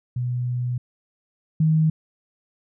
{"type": "tone pair in turn", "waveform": "sine", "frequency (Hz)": [123.47, 157.69], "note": ["B2", "D#3"], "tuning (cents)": [0, 24], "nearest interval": "major third", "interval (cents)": 424, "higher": "second", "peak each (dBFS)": [-22, -15], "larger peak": "second", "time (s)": [[0.16, 0.78], [1.6, 1.9]], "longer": "first", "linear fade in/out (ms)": 5, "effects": []}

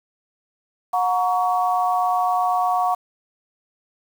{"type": "tone cluster", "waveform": "sine", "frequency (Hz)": [726, 936, 1123], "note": ["F#5", "A#5", "C#6"], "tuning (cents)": [-33, 7, 22], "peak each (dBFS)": [-19, -26, -23], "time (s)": [0.93, 2.95], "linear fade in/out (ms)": 10, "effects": ["7-bit"]}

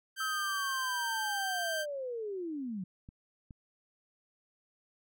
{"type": "tone", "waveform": "sawtooth", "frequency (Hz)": 1568, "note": "G6", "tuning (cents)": 0, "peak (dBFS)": -30, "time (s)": [0.16, 1.86], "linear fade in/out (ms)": 50}
{"type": "linear sweep", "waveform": "sine", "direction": "down", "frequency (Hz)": [1303, 174.61], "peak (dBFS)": -35, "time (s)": [0.2, 2.84], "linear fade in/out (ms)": 5}
{"type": "clicks", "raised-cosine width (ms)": 5, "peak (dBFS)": -36, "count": 2, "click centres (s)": [3.089, 3.508]}
{"effects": []}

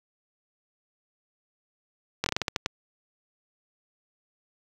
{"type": "slowing click train", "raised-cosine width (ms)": 0.2, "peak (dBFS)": -8, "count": 9, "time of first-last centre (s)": [2.24, 2.661], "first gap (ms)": 22, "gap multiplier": 1.24, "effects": ["high-pass 60 Hz 12 dB/octave", "8-bit"]}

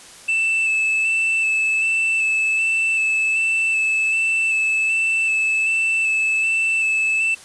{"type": "tone with vibrato", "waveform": "triangle", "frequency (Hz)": 2637, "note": "E7", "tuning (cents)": 0, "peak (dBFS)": -15, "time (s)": [0.28, 7.35], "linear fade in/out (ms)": 10, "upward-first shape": "square", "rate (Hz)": 1.3, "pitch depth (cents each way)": 14, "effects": ["white hiss -42 dBFS RMS until 7.44 s", "resampled to 24000 Hz"]}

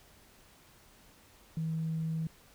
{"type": "tone", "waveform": "sine", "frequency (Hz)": 160.8, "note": "E3", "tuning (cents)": -43, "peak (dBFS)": -30, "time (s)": [1.57, 2.27], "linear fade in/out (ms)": 2, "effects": ["tanh soft clip ceiling -26 dBFS", "pink hiss -60 dBFS RMS until 2.54 s"]}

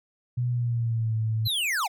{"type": "tone with pitch glide", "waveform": "sine", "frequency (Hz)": [122.7, 110.58], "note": ["B2", "A2"], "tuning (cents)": [-11, 9], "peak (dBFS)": -23, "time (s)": [0.37, 1.48], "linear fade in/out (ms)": 10, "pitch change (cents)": -180, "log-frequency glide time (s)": [0.49, 1.15]}
{"type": "linear sweep", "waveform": "square", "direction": "down", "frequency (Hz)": [4215, 664], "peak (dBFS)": -25, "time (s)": [1.45, 1.88], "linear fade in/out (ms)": 20}
{"effects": []}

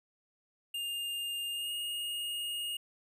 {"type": "tone with pitch glide", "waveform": "square", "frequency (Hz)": [2812, 2855], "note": ["F7", "F7"], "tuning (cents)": [11, 37], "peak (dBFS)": -35, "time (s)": [0.74, 2.77], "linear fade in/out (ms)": 5, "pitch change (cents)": 26, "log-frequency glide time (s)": [1.51, 1.71], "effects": []}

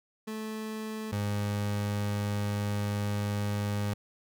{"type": "tone pair in turn", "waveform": "30% pulse", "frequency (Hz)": [217.9, 102.84], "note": ["A3", "G#2"], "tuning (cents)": [-17, -17], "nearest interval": "octave + minor second", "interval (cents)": 1300, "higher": "first", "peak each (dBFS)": [-32, -26], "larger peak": "second", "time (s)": [[0.27, 1.12], [1.12, 3.94]], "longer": "second", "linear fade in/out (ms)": 10, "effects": []}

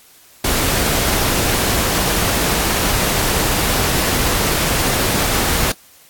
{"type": "noise", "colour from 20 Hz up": "pink", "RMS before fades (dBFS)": -17, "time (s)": [0.44, 5.72], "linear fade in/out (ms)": 5, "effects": ["white hiss -47 dBFS RMS until 6.09 s", "AAC 64 kbps"]}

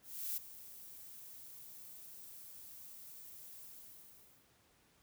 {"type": "noise with ADSR envelope", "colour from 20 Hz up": "violet", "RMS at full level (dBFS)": -38, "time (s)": [0.02, 4.51], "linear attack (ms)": 350, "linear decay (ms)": 13, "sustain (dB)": -15, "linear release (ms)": 860, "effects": ["pink hiss -70 dBFS RMS until 5.02 s", "high-pass 60 Hz 12 dB/octave"]}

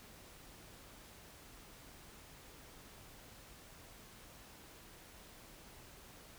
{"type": "silence", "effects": ["pink hiss -57 dBFS RMS until 6.38 s"]}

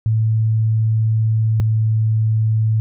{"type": "tone pair in turn", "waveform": "sine", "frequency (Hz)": [110.6, 110.06], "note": ["A2", "A2"], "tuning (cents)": [9, 1], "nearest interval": "unison", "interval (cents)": 8, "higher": "first", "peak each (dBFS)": -13, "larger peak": "neither", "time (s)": [[0.06, 1.6], [1.6, 2.8]], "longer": "first", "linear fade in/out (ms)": 0, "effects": []}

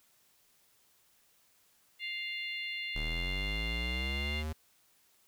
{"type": "harmonic tone", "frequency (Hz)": 699, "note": "F5", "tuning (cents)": 1, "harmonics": [3, 4, 5, 6], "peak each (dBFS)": [-38, -40, -46, -48], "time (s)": [1.99, 4.44], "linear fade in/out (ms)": 50}
{"type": "linear sweep", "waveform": "square", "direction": "up", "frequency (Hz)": [36.3, 79.3], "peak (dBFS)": -35, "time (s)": [2.95, 4.53], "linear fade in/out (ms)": 10}
{"effects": ["white hiss -68 dBFS RMS until 5.27 s"]}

